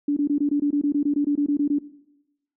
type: tone bursts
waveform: sine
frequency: 289.4 Hz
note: D4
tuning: 25 cents flat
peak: -18 dBFS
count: 16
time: 0.08-1.787 s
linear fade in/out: 5 ms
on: 87 ms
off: 21 ms
effects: noise-tail reverb RT60 0.9 s tail -17 dB re dry